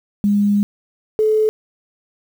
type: tone pair in turn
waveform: sine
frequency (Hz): 204.2 / 432.7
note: G#3 / A4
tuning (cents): -29 / -29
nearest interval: octave + minor second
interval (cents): 1300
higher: second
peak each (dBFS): -12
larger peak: neither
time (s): 0.24-0.63 / 1.19-1.49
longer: first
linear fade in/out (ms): 0
effects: 7-bit